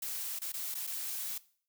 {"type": "noise with dropouts", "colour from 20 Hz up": "blue", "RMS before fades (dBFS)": -38, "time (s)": [0.02, 1.38], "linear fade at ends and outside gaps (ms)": 5, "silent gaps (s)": [[0.39, 0.416], [0.521, 0.538], [0.744, 0.751], [0.869, 0.873]], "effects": ["noise-tail reverb RT60 0.5 s tail -19 dB re dry"]}